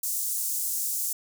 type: high-pass noise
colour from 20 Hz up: pink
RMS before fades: -29 dBFS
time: 0.03-1.13 s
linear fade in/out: 5 ms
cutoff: 7100 Hz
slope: 24 dB/octave
effects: none